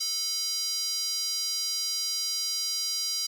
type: tone with high-pass filter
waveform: square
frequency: 440 Hz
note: A4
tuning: in tune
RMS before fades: -30 dBFS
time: 0-3.27 s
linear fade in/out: 10 ms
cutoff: 5000 Hz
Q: 5.5
effects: none